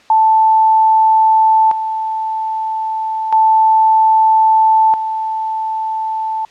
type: tone with tremolo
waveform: sine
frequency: 880 Hz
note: A5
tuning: in tune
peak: -7 dBFS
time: 0.1-6.45 s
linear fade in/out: 2 ms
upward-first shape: square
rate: 0.31 Hz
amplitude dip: 65%
effects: white hiss -46 dBFS RMS until 6.5 s + low-pass 4000 Hz 12 dB/octave